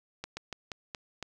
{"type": "slowing click train", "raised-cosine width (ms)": 0.2, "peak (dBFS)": -20, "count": 6, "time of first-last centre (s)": [0.24, 1.227], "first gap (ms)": 130, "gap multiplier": 1.21, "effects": []}